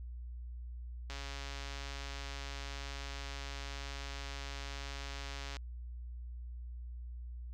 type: click train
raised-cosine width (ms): 0.2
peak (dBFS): -27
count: 622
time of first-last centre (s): 1.1-5.568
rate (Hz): 139
effects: added 60 Hz sine -42 dBFS peak until 7.53 s